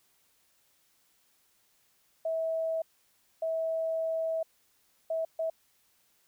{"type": "tone bursts at uneven times", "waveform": "sine", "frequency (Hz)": 649, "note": "E5", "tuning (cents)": -27, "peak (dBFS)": -28, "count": 4, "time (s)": [[2.25, 2.82], [3.42, 4.43], [5.1, 5.25], [5.39, 5.5]], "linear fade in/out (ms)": 5, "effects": ["white hiss -69 dBFS RMS until 6.27 s"]}